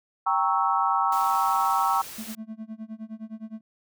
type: chord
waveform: sine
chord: G diminished seventh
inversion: none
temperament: equal with one note detuned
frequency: 784 / 932.3 / 1108.7 / 1311.7 Hz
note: G5 / Bb5 / Db6 / Fb6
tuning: 0 / 0 / 0 / -9 cents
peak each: -26 dBFS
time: 0.26-2.02 s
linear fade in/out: 10 ms
type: noise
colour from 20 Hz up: white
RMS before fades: -40 dBFS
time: 1.12-2.35 s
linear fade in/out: 2 ms
type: tone with tremolo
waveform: triangle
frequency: 220 Hz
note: A3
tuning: in tune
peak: -30 dBFS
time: 2.18-3.61 s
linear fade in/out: 5 ms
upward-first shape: sine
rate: 9.7 Hz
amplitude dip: 95%
effects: none